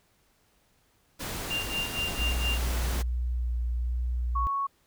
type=noise; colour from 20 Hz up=pink; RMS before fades=-35 dBFS; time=1.19-3.03 s; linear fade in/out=20 ms
type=tone with tremolo; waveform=sine; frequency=2790 Hz; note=F7; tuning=2 cents flat; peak=-27 dBFS; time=1.5-2.58 s; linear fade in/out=10 ms; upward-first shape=sine; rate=4.3 Hz; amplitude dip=85%
type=tone with vibrato; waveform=sine; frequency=60.3 Hz; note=B1; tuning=41 cents flat; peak=-26 dBFS; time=2.19-4.47 s; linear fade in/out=0 ms; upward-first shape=sine; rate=1.2 Hz; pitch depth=21 cents each way
type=tone; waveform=sine; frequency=1108.7 Hz; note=C#6; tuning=in tune; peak=-26 dBFS; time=4.35-4.67 s; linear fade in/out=10 ms
effects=pink hiss -67 dBFS RMS until 4.86 s